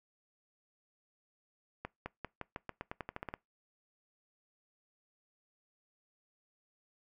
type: accelerating click train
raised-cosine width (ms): 0.5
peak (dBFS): -24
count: 14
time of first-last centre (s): 1.85-3.339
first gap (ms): 210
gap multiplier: 0.89
effects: noise-tail reverb RT60 0.2 s tail -23 dB re dry